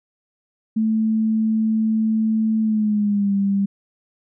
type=tone with pitch glide; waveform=sine; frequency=220 to 198.28 Hz; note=A3 to G3; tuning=0 to +20 cents; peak=-16 dBFS; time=0.76-3.66 s; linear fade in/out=10 ms; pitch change=-180 cents; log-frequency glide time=2.61-3.34 s; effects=none